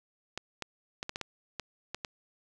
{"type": "clicks", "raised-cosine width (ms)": 0.2, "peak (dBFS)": -18, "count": 9, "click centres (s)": [0.376, 0.623, 1.029, 1.094, 1.159, 1.213, 1.597, 1.946, 2.048], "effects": []}